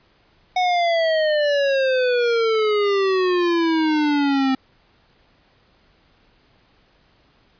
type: exponential sweep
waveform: square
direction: down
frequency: 740 to 261.6 Hz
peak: -17 dBFS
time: 0.56-4.55 s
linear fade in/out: 5 ms
effects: pink hiss -58 dBFS RMS until 7.59 s + resampled to 11025 Hz